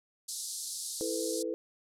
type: band-pass noise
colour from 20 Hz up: white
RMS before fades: -39 dBFS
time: 0.28-1.43 s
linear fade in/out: 10 ms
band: 4000 to 11000 Hz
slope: 48 dB/octave
type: chord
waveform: sine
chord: E suspended fourth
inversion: none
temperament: equal with one note detuned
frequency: 329.6 / 440 / 500.2 Hz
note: E4 / A4 / B4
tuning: 0 / 0 / +22 cents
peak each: -36 dBFS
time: 1.01-1.54 s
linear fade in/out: 0 ms
effects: none